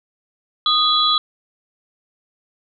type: tone cluster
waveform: sine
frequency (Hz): 1238 / 3368 / 3966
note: D#6 / G#7 / B7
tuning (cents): -9 / +24 / +7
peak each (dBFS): -18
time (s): 0.66-1.18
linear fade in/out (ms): 2
effects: none